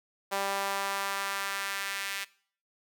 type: tone with high-pass filter sweep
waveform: sawtooth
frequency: 197.1 Hz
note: G3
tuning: 10 cents sharp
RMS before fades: -33 dBFS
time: 0.31-2.25 s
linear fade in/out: 20 ms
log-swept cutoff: 690 to 2100 Hz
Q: 1.4
effects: noise-tail reverb RT60 0.5 s tail -20 dB re dry